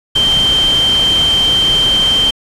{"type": "tone in noise", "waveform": "sine", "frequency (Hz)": 3136, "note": "G7", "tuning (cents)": 0, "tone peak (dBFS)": -9, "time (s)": [0.15, 2.31], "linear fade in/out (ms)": 10, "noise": "pink", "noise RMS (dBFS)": -21, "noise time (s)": [0.15, 2.31], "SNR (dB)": 9, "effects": ["low-pass 9000 Hz 12 dB/octave"]}